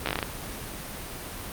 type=slowing click train; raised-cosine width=0.3 ms; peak=-10 dBFS; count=8; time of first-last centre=0.06-0.228 s; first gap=13 ms; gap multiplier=1.2; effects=pink hiss -37 dBFS RMS until 1.52 s + Opus 32 kbps